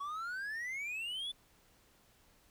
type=exponential sweep; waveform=triangle; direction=up; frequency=1108.7 to 3520 Hz; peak=-36 dBFS; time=0-1.32 s; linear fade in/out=10 ms; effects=pink hiss -67 dBFS RMS until 2.5 s